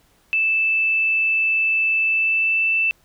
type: tone with pitch glide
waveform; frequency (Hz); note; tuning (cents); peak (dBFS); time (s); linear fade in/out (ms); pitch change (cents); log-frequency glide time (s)
sine; 2637 to 2654; E7 to E7; 0 to +11; -16; 0.33-2.91; 0; +11; 2.03-2.73
effects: pink hiss -59 dBFS RMS until 3.04 s

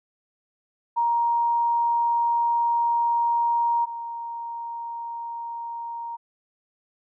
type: tone pair in turn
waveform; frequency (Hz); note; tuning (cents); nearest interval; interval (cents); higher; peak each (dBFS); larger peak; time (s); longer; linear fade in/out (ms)
sine; 939 / 933.9; A#5 / A#5; +12 / +3; unison; 9; first; -19 / -30; first; 0.96-3.86 / 3.86-6.17; first; 20
effects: none

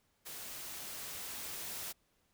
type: noise with level ramp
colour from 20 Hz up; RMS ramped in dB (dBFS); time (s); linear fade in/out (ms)
white; -46 to -42; 0.25-1.93; 20
effects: pink hiss -75 dBFS RMS until 2.33 s

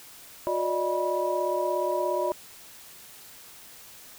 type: tone cluster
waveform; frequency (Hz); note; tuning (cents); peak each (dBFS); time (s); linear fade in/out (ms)
sine; 360.6 / 585 / 622 / 973; F#4 / D5 / D#5 / B5; -45 / -7 / -1 / -26; -30 / -29 / -30 / -30; 0.47-2.32; 0
effects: white hiss -48 dBFS RMS until 4.18 s

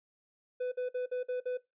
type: tone bursts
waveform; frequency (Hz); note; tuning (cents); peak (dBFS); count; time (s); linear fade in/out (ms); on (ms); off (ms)
triangle; 500; B4; +21; -29; 6; 0.6-1.575; 10; 120; 51
effects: noise-tail reverb RT60 0.2 s tail -19 dB re dry + resampled to 8000 Hz

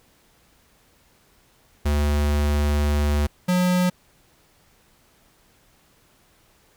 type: tone pair in turn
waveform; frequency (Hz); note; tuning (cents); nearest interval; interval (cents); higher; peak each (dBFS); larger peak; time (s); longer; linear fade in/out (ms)
square; 73.42 / 180.57; D2 / F#3; 0 / -42; octave + major third; 1558; second; -19 / -18; second; 1.85-3.27 / 3.48-3.9; first; 10
effects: pink hiss -59 dBFS RMS until 6.76 s

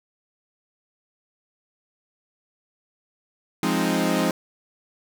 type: chord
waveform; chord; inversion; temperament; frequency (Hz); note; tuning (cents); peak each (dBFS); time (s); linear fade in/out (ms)
sawtooth; F minor seventh; none; equal; 174.61 / 207.7 / 261.6 / 311.1; F3 / Ab3 / C4 / Eb4; 0 / 0 / 0 / 0; -22; 3.63-4.31; 2
effects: 9-bit

